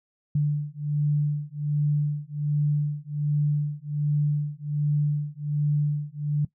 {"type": "beating tone pair", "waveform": "sine", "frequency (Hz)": [146.83, 148.13], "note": ["D3", "D3"], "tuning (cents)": [0, 15], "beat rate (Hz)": 1.3, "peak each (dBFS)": -25, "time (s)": [0.35, 6.45], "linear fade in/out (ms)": 5, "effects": ["noise-tail reverb RT60 0.1 s tail -18 dB re dry"]}